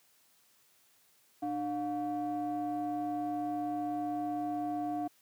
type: ring-modulated tone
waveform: triangle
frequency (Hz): 207.7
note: G#3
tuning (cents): 0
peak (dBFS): -27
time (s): 1.42-5.08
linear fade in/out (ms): 10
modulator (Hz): 507
effects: white hiss -67 dBFS RMS until 5.21 s + high-pass 100 Hz 12 dB/octave